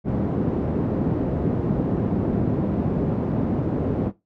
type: band-pass noise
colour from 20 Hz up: pink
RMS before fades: -23 dBFS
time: 0.04-4.12 s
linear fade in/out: 50 ms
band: 120 to 360 Hz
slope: 12 dB/octave
effects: noise-tail reverb RT60 0.2 s tail -17 dB re dry